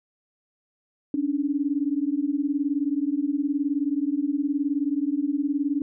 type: beating tone pair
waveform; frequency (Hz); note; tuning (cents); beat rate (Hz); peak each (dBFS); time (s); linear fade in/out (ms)
sine; 277.2 / 296.2; C#4 / D4; 0 / +15; 19; -25; 1.14-5.82; 2
effects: none